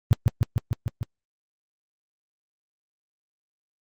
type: tone with echo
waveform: sine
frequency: 110 Hz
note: A2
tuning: in tune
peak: -12 dBFS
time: 0.11-0.13 s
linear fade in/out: 0 ms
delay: 150 ms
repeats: 6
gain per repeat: -2 dB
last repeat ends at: 1.03 s
effects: Opus 24 kbps